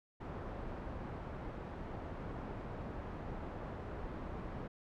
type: low-pass noise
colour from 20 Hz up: pink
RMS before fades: -44 dBFS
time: 0.2-4.68 s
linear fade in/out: 10 ms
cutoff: 1100 Hz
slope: 12 dB/octave
effects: none